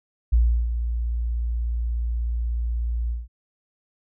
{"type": "tone with ADSR envelope", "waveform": "sine", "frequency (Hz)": 58.27, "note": "A#1", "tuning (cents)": 0, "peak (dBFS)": -13, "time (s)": [0.32, 3.28], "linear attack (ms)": 13, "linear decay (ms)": 340, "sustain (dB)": -9, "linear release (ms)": 180, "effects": []}